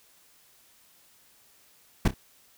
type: noise with echo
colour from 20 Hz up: brown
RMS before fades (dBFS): -19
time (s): 2.05-2.08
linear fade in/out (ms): 5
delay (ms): 31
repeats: 2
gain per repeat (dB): -13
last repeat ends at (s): 2.142
effects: white hiss -60 dBFS RMS until 2.57 s